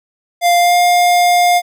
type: tone with pitch glide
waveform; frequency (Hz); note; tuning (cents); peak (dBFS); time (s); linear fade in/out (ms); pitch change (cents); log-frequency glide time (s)
square; 698 to 707.3; F5 to F5; -1 to +22; -9; 0.41-1.62; 50; +23; 0.58-0.76
effects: none